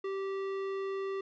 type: tone with tanh clipping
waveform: sine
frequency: 389.1 Hz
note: G4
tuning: 13 cents flat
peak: -35 dBFS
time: 0.04-1.21 s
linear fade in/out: 5 ms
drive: 15 dB
effects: none